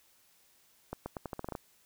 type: accelerating click train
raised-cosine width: 1 ms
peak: -23 dBFS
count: 10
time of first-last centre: 0.93-1.552 s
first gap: 130 ms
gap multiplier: 0.83
effects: white hiss -66 dBFS RMS until 1.85 s

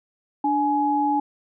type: tone pair together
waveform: sine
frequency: 293.2 / 840 Hz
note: D4 / G#5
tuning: -3 / +19 cents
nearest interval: octave + tritone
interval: 1822 cents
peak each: -23 / -20 dBFS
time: 0.44-1.2 s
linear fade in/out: 5 ms
effects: none

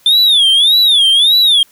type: tone with vibrato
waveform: triangle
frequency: 3520 Hz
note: A7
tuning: in tune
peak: -5 dBFS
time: 0.06-1.63 s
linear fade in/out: 2 ms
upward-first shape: sine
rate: 1.7 Hz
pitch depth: 200 cents each way
effects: white hiss -49 dBFS RMS until 1.71 s

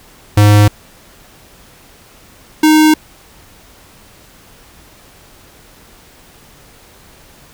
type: tone pair in turn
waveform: square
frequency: 103.83 / 309.7 Hz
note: G#2 / D#4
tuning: 0 / -8 cents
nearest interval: octave + perfect fifth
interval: 1892 cents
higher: second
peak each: -5 / -6 dBFS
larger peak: first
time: 0.37-0.68 / 2.63-2.94 s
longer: neither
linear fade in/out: 5 ms
effects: pink hiss -43 dBFS RMS until 7.53 s

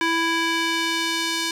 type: tone with band-pass filter sweep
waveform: square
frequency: 330.5 Hz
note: E4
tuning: 5 cents sharp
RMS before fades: -23 dBFS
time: 0.01-1.51 s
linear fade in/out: 2 ms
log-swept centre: 1900 to 4500 Hz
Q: 0.89
effects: 8-bit

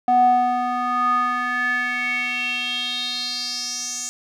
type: tone with band-pass filter sweep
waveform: square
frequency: 246.9 Hz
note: B3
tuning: in tune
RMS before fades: -22 dBFS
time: 0.08-4.09 s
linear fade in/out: 0 ms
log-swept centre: 680 to 6900 Hz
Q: 6.1
effects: none

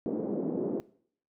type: band-pass noise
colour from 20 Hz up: white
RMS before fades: -32 dBFS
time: 0.06-0.8 s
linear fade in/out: 0 ms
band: 200 to 430 Hz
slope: 24 dB/octave
effects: noise-tail reverb RT60 0.6 s tail -21 dB re dry

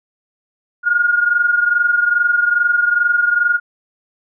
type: tone pair together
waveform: sine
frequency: 1424.6 / 1447 Hz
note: F6 / F#6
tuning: +34 / -39 cents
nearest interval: unison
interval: 27 cents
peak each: -13 / -18 dBFS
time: 0.83-3.6 s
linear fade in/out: 50 ms
effects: none

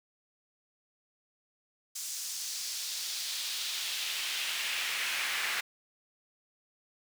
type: noise with high-pass filter sweep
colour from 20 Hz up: brown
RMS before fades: -35 dBFS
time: 1.95-5.61 s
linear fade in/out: 10 ms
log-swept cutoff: 6500 to 1900 Hz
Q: 1.6
effects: none

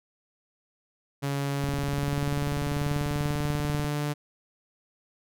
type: tone with pitch glide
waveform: sawtooth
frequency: 140.4 to 147.04 Hz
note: C#3 to D3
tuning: +22 to +2 cents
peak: -23 dBFS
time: 1.22-4.14 s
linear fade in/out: 20 ms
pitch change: +80 cents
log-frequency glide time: 1.51-3.44 s
type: click train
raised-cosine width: 5 ms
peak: -20 dBFS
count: 46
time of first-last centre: 1.64-3.846 s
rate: 20.4 Hz
effects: none

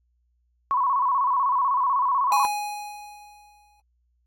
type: tone with vibrato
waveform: sine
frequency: 1046.5 Hz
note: C6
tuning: in tune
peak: -19 dBFS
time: 0.71-2.45 s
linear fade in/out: 0 ms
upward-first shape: square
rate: 16 Hz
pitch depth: 90 cents each way
type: tone with exponential decay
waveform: square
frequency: 830.6 Hz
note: G#5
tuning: in tune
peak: -20 dBFS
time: 2.32-3.8 s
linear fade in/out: 1 ms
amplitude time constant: 320 ms
effects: added 60 Hz sine -65 dBFS peak until 4.26 s + AAC 48 kbps

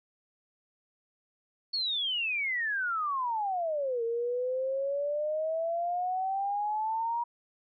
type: exponential two-way sweep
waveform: sine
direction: down then up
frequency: 4451 to 456.9 to 955 Hz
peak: -28 dBFS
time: 1.73-7.24 s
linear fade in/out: 10 ms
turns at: 4.03 s
effects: none

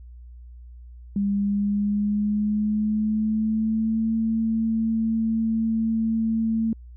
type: tone with pitch glide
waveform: sine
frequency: 200.7 to 224 Hz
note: G3 to A3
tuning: +41 to +31 cents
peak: -20 dBFS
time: 1.16-6.73 s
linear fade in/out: 2 ms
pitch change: +190 cents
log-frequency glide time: 1.32-4.11 s
effects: added 60 Hz sine -40 dBFS peak until 6.96 s

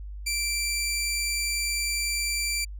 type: tone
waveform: 15% pulse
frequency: 2346 Hz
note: D7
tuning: 2 cents flat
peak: -19 dBFS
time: 0.26-2.65 s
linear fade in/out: 10 ms
effects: added 50 Hz sine -35 dBFS peak until 2.79 s

